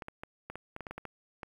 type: clicks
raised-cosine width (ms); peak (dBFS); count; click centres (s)
0.5; -25; 12; 0.022 / 0.084 / 0.235 / 0.5 / 0.556 / 0.764 / 0.807 / 0.868 / 0.91 / 0.98 / 1.053 / 1.432
effects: 9-bit